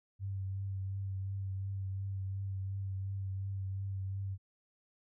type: tone with vibrato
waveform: sine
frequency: 96.9 Hz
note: G2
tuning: 20 cents flat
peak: -35 dBFS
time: 0.19-4.38 s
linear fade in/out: 50 ms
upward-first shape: triangle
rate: 2.8 Hz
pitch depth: 27 cents each way
effects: none